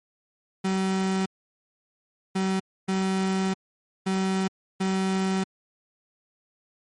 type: tone bursts at uneven times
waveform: 35% pulse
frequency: 190.4 Hz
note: F#3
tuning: 50 cents sharp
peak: -21 dBFS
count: 5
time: 0.64-1.26 / 2.35-2.6 / 2.88-3.54 / 4.06-4.48 / 4.8-5.44 s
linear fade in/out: 10 ms
effects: low-pass 10000 Hz 12 dB/octave + MP3 48 kbps